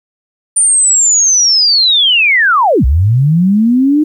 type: linear two-way sweep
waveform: sine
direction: down then up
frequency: 9190 to 58.27 to 310 Hz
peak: -6 dBFS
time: 0.56-4.04 s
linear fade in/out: 10 ms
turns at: 2.85 s
effects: 8-bit